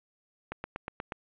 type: click train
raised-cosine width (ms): 0.5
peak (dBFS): -20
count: 6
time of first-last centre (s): 0.52-1.122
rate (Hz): 8.31
effects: resampled to 8000 Hz + 8-bit